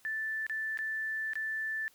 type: tone with dropouts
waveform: sine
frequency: 1760 Hz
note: A6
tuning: in tune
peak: -32 dBFS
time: 0.05-1.88 s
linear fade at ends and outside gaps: 0 ms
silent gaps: 0.466-0.497 / 0.774-0.789 / 1.334-1.355 s
effects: white hiss -64 dBFS RMS until 1.94 s